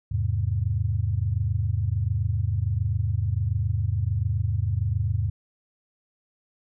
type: chord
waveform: sine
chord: E augmented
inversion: none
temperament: equal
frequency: 82.41 / 103.83 / 130.81 Hz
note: E2 / G#2 / B#2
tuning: 0 / 0 / 0 cents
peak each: -27 / -24 / -30 dBFS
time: 0.11-5.3 s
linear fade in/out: 10 ms
effects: none